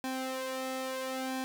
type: tone with flanger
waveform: sawtooth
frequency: 261.1 Hz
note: C4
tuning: 3 cents flat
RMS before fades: -36 dBFS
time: 0.04-1.44 s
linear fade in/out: 0 ms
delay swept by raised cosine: 1.2 to 2.3 ms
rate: 0.74 Hz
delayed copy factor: +0.75
effects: none